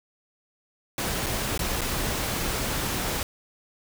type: noise with dropouts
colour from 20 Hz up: pink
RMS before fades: -28 dBFS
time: 0.98-3.23 s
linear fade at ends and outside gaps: 1 ms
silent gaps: 1.262-1.266 / 1.577-1.592 / 1.809-1.816 s
effects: none